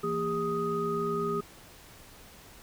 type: tone cluster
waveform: sine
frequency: 166.8 / 231.7 / 404.7 / 1249 Hz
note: E3 / A#3 / G#4 / D#6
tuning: +21 / -10 / -45 / +6 cents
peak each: -36 / -37 / -30 / -33 dBFS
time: 0.03-1.41 s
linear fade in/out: 10 ms
effects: pink hiss -52 dBFS RMS until 2.62 s